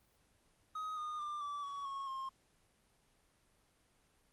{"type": "tone with pitch steps", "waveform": "triangle", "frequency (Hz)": [1259, 1224.6, 1191.1, 1158.5, 1126.8, 1096, 1066.1], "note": ["D#6", "D#6", "D6", "D6", "C#6", "C#6", "C6"], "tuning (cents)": [20, -28, 24, -24, 28, -20, 32], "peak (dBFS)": -37, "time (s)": [0.75, 2.29], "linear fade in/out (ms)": 5, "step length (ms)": 220, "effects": ["pink hiss -72 dBFS RMS until 4.32 s", "Opus 24 kbps"]}